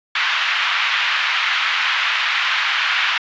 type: band-pass noise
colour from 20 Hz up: white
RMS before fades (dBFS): -19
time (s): 0.15-3.18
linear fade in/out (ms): 5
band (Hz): 1100 to 3100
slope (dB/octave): 24
effects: resampled to 16000 Hz